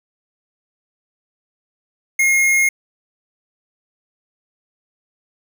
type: tone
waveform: square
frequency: 2147 Hz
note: C7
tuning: 44 cents sharp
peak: -13 dBFS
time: 2.19-2.69 s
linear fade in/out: 5 ms
effects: none